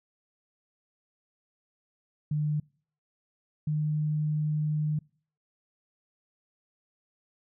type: tone pair in turn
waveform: sine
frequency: 150.2 / 151.95 Hz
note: D3 / D#3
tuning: +39 / -41 cents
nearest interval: unison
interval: 20 cents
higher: second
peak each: -25 dBFS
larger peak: neither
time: 2.31-2.6 / 3.67-4.99 s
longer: second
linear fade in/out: 5 ms
effects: noise-tail reverb RT60 0.5 s tail -26 dB re dry